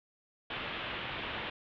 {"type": "low-pass noise", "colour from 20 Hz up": "white", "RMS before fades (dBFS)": -39, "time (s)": [0.5, 1.5], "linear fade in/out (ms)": 5, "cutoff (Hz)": 3400, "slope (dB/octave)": 48, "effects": []}